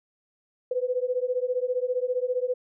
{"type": "beating tone pair", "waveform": "sine", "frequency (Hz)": [493.9, 508.9], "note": ["B4", "C5"], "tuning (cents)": [0, -48], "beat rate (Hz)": 15, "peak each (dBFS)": -27, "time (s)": [0.71, 2.54], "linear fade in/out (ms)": 5, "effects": []}